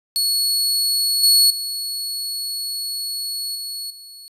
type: tone with level steps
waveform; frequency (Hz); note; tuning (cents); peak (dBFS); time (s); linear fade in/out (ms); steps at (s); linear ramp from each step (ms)
sawtooth; 4376; C#8; -23; -14 / -8 / -21 / -24 / -35; 0.16-4.28; 0; 1.23 / 1.5 / 3.55 / 3.9; 5
effects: resampled to 32000 Hz